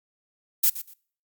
violet noise with echo, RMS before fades -19 dBFS, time 0.63-0.7 s, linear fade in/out 10 ms, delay 120 ms, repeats 2, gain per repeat -14 dB, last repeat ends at 0.94 s, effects noise-tail reverb RT60 0.5 s tail -23 dB re dry + Opus 48 kbps

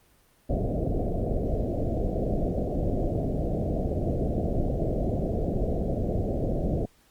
pink low-pass noise, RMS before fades -27 dBFS, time 0.49-6.86 s, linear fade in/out 10 ms, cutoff 710 Hz, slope 96 dB/octave, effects pink hiss -62 dBFS RMS until 7.1 s + Opus 32 kbps

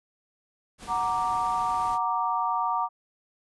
pink low-pass noise, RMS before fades -44 dBFS, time 0.78-1.99 s, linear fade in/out 50 ms, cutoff 11000 Hz, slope 96 dB/octave
sine chord, Gb augmented, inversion none, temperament equal, 740 / 932.3 / 1174.7 Hz, Gb5 / Bb5 / D6, 0 / 0 / 0 cents, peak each -30 / -27 / -28 dBFS, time 0.87-2.89 s, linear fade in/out 50 ms
effects none

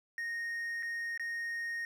triangle tone with dropouts, 1858 Hz, A#6, 6 cents flat, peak -33 dBFS, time 0.18-1.85 s, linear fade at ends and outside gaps 1 ms, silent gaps 0.826-0.83 / 1.176-1.196 s, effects none

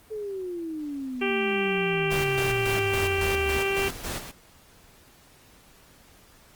sine exponential sweep, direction down, 440 to 70.7 Hz, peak -30 dBFS, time 0.1-3.59 s, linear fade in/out 20 ms
harmonic tone, 392 Hz, G4, in tune, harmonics 1 / 2 / 3 / 4 / 5 / 6 / 7 / 8, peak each -26 / -35 / -37 / -36 / -38 / -31 / -32 / -38 dBFS, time 1.21-3.89 s, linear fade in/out 10 ms
pink noise with tremolo, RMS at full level -32 dBFS, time 2.1-4.32 s, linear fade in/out 20 ms, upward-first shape square, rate 3.6 Hz, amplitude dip 60%
effects pink hiss -55 dBFS RMS until 6.55 s + Opus 32 kbps

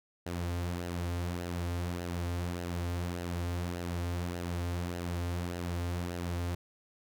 sawtooth tone with flanger, 87.31 Hz, F2, in tune, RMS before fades -35 dBFS, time 0.26-6.55 s, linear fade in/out 5 ms, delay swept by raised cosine 0.85 to 5.45 ms, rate 1.7 Hz, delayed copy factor -0.5, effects none

